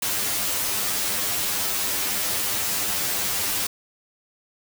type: noise with comb filter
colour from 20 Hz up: white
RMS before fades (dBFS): -25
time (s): 0.02-3.67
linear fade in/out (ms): 5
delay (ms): 10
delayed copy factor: +0.95
effects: none